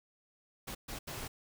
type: noise bursts at uneven times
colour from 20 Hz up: pink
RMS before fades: -42 dBFS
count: 3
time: 0.67-0.75 / 0.88-0.99 / 1.07-1.28 s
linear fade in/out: 10 ms
effects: none